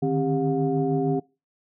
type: tone cluster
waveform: sine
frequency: 148.4 / 154.9 / 267.2 / 399.3 / 719 Hz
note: D3 / D#3 / C4 / G4 / F#5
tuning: +18 / -7 / +36 / +32 / -50 cents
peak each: -32 / -26 / -25 / -25 / -31 dBFS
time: 0.02-1.2 s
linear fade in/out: 10 ms
effects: noise-tail reverb RT60 0.3 s tail -25 dB re dry + tanh soft clip ceiling -10 dBFS